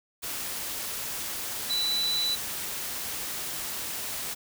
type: tone in noise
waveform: sine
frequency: 3969 Hz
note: B7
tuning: 8 cents sharp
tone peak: -25 dBFS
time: 1.69-2.36 s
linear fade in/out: 20 ms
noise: white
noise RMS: -34 dBFS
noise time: 0.22-4.35 s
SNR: +6 dB
effects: none